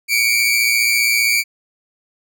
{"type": "tone pair together", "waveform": "sawtooth", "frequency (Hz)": [2251, 2366], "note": ["C#7", "D7"], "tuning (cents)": [26, 12], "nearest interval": "minor second", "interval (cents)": 86, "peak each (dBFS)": -13, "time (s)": [0.08, 1.44], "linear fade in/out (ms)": 50, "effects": []}